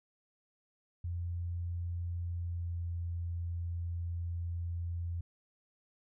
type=tone with pitch glide; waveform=sine; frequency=86.6 to 85.7 Hz; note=F2 to F2; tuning=-14 to -32 cents; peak=-34 dBFS; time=1.04-5.21 s; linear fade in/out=5 ms; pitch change=-18 cents; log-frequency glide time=2.23-2.85 s; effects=none